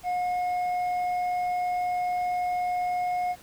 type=tone with hard clipping; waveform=sine; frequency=720 Hz; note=F#5; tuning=47 cents flat; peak=-26 dBFS; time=0.03-3.36 s; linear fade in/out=50 ms; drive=4 dB; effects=pink hiss -51 dBFS RMS until 3.42 s